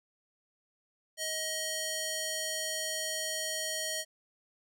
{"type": "tone with band-pass filter", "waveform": "square", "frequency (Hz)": 630, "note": "D#5", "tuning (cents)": 21, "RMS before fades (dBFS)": -35, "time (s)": [1.17, 4.05], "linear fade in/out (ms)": 50, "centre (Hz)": 7100, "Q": 0.71, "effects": []}